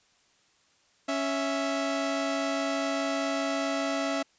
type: tone pair together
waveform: sawtooth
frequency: 277.2 / 659.3 Hz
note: C#4 / E5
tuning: 0 / 0 cents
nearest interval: octave + minor third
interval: 1500 cents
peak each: -26 dBFS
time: 1.08-4.23 s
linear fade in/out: 10 ms
effects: white hiss -65 dBFS RMS until 4.38 s + resampled to 16000 Hz